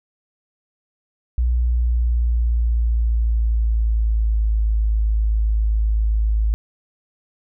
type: tone with pitch glide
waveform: sine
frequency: 60.4 to 53.81 Hz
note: B1 to A1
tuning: -38 to -38 cents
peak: -15 dBFS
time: 1.38-6.54 s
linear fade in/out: 0 ms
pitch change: -200 cents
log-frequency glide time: 1.49-4.55 s
effects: none